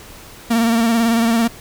45% pulse tone with vibrato, 230 Hz, A#3, 23 cents flat, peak -13 dBFS, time 0.5-1.48 s, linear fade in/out 10 ms, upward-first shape sine, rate 18 Hz, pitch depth 41 cents each way, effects pink hiss -39 dBFS RMS until 1.6 s

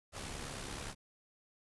pink noise with amplitude modulation, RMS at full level -41 dBFS, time 0.12-0.95 s, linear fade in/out 50 ms, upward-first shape sine, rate 69.6 Hz, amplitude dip 50%, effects resampled to 24000 Hz

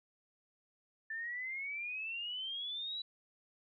sine exponential sweep, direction up, 1760 to 3960 Hz, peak -38 dBFS, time 1.1-3.02 s, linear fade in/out 5 ms, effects none

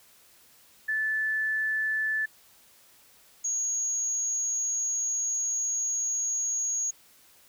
sine tone pair in turn, 1746 / 6638 Hz, A6 / G#8, -14 / -2 cents, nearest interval octave + major seventh, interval 2312 cents, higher second, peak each -25 / -26 dBFS, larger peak first, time 0.88-2.26 / 3.44-6.91 s, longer second, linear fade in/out 10 ms, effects white hiss -58 dBFS RMS until 7.48 s

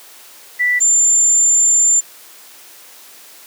sine tone pair in turn, 1970 / 7218 Hz, B6 / A8, -5 / +43 cents, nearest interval octave + minor seventh, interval 2248 cents, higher second, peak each -12 / -9 dBFS, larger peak second, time 0.59-0.8 / 0.8-2.01 s, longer second, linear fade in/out 20 ms, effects white hiss -41 dBFS RMS until 3.46 s + high-pass 300 Hz 12 dB/octave

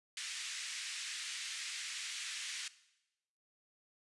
pink band-pass noise, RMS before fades -43 dBFS, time 0.17-2.68 s, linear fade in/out 2 ms, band 1900 to 8700 Hz, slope 24 dB/octave, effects noise-tail reverb RT60 0.9 s tail -17 dB re dry + resampled to 24000 Hz

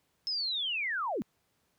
sine linear sweep, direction down, 5250 to 173.5 Hz, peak -30 dBFS, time 0.27-1.22 s, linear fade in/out 0 ms, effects pink hiss -74 dBFS RMS until 1.78 s + high-pass 80 Hz 12 dB/octave

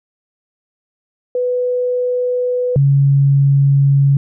sine tone pair in turn, 496.2 / 139.24 Hz, B4 / C#3, +8 / +8 cents, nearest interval octave + minor seventh, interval 2200 cents, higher first, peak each -14 / -8 dBFS, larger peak second, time 1.35-2.76 / 2.76-4.17 s, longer neither, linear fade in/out 2 ms, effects none

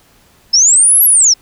sine linear two-way sweep, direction up then down, 5110 to 11740 to 5110 Hz, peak -5 dBFS, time 0.53-1.34 s, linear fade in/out 10 ms, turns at 1.04 s, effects pink hiss -49 dBFS RMS until 1.41 s

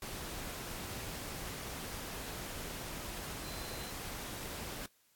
sine tone in noise, 4077 Hz, C8, 46 cents flat, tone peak -51 dBFS, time 3.44-3.91 s, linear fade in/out 2 ms, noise pink, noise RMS -43 dBFS, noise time 0.02-4.86 s, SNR -11 dB, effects white hiss -71 dBFS RMS until 5.15 s + AAC 64 kbps

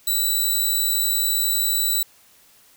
5% pulse tone, 3951 Hz, B7, in tune, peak -11 dBFS, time 0.07-2.03 s, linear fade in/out 5 ms, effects white hiss -54 dBFS RMS until 2.76 s

